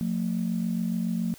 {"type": "tone pair together", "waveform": "sine", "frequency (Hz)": [178.23, 225.4], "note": ["F3", "A3"], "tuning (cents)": [35, 42], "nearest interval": "major third", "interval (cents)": 407, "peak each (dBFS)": -27, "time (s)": [0.01, 1.34], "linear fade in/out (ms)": 0, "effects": ["tanh soft clip ceiling -18 dBFS", "white hiss -51 dBFS RMS until 1.38 s"]}